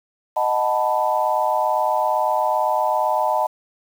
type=chord; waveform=sine; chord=B dominant seventh; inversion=first; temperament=equal; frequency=622.3 / 740 / 880 / 987.8 Hz; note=D#5 / F#5 / A5 / B5; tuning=0 / 0 / 0 / 0 cents; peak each=-22 / -24 / -21 / -24 dBFS; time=0.36-3.47 s; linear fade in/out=10 ms; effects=7-bit